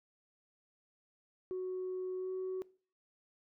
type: tone with pitch glide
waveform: sine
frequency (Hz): 370 to 373.9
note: F#4 to F#4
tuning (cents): 0 to +18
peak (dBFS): -34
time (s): 1.51-2.62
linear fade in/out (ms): 0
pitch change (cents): +18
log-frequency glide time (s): 2.17-2.31
effects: noise-tail reverb RT60 0.4 s tail -22 dB re dry + tanh soft clip ceiling -33 dBFS